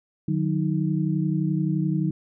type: tone cluster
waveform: sine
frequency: 151.6 / 183.2 / 314.4 Hz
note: D#3 / F#3 / D#4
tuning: -45 / -17 / +18 cents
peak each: -24 / -25 / -28 dBFS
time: 0.28-2.11 s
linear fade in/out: 5 ms
effects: none